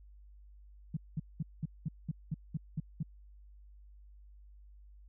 sine tone bursts, 155.56 Hz, D#3, in tune, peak -31 dBFS, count 10, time 0.94-3.03 s, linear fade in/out 5 ms, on 29 ms, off 200 ms, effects added 50 Hz sine -53 dBFS peak until 5.08 s

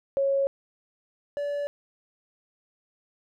sine / triangle tone pair in turn, 550 / 576.1 Hz, C#5 / D5, -14 / -33 cents, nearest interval minor second, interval 81 cents, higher second, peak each -21 / -25 dBFS, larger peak first, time 0.17-0.47 / 1.37-1.67 s, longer neither, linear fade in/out 0 ms, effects none

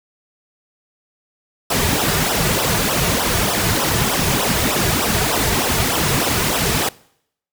pink noise with flanger, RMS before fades -18 dBFS, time 1.7-6.89 s, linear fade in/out 5 ms, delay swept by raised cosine 0.44 to 3.84 ms, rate 3.3 Hz, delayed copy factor -0.9, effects noise-tail reverb RT60 0.7 s tail -23 dB re dry

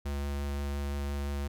square tone with vibrato, 70.9 Hz, C#2, 40 cents sharp, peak -32 dBFS, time 0.05-1.48 s, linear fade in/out 10 ms, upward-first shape sine, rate 5.8 Hz, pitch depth 9 cents each way, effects none

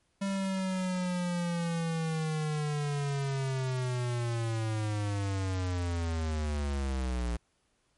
square linear sweep, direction down, 197.3 to 57.8 Hz, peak -30 dBFS, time 0.21-7.37 s, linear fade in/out 10 ms, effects pink hiss -73 dBFS RMS until 7.97 s + MP3 48 kbps

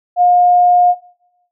sine tone, 713 Hz, F5, 36 cents sharp, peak -7 dBFS, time 0.16-0.95 s, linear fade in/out 50 ms, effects noise-tail reverb RT60 0.9 s tail -20 dB re dry

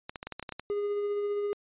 clicks, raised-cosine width 0.3 ms, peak -21 dBFS, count 10, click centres 0.095 / 0.158 / 0.229 / 0.27 / 0.323 / 0.396 / 0.427 / 0.492 / 0.523 / 0.596 s
triangle tone with tremolo, 410 Hz, G#4, 22 cents flat, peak -25 dBFS, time 0.7-1.53 s, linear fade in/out 0 ms, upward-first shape sine, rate 15 Hz, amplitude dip 25%
effects resampled to 8000 Hz

